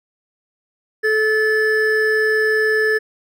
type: tone pair together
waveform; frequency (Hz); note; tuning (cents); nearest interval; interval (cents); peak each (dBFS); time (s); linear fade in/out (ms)
triangle; 433.7 / 1737; A4 / A6; -25 / -23; 2 octaves; 2402; -15; 1.03-2.99; 20
effects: none